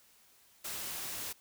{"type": "noise", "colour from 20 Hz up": "white", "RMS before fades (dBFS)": -40, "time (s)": [0.64, 1.33], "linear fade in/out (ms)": 10, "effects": ["white hiss -64 dBFS RMS until 1.4 s"]}